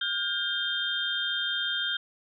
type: tone cluster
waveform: sine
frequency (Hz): 1425 / 1590 / 3183 / 3626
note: F6 / G6 / G7 / A#7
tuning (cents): +34 / +24 / +26 / -49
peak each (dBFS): -34 / -34 / -30 / -33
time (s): 0.01-1.97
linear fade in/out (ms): 5
effects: none